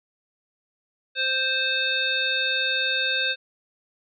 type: harmonic tone with a mistuned harmonic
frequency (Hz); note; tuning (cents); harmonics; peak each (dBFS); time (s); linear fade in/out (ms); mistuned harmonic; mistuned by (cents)
523.3; C5; 0; 1 / 3 / 5 / 7 / 8; -34 / -26 / -27 / -27 / -32; 1.15-3.36; 50; 8; +67
effects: none